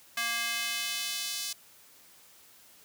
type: tone with high-pass filter sweep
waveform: square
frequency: 233.1 Hz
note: A#3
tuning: in tune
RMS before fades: -33 dBFS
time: 0.17-1.53 s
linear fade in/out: 5 ms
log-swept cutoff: 1700 to 4600 Hz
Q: 1.2
effects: white hiss -57 dBFS RMS until 2.84 s + high-pass 60 Hz 12 dB/octave